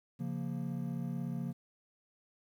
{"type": "chord", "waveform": "triangle", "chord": "Bb minor", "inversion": "first", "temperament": "equal", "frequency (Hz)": [138.59, 174.61, 233.1], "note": ["Db3", "F3", "Bb3"], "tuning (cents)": [0, 0, 0], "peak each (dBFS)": [-37, -37, -38], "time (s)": [0.19, 1.53], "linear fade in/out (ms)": 20, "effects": ["11-bit"]}